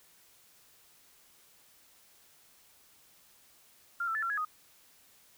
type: tone with pitch steps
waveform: sine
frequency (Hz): 1392 / 1331 / 1746 / 1362 / 1672 / 1245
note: F6 / E6 / A6 / F6 / G#6 / D#6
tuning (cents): -6 / +16 / -14 / -44 / +11 / +1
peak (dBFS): -30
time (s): 4-4.45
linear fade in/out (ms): 5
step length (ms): 75
effects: white hiss -62 dBFS RMS until 5.37 s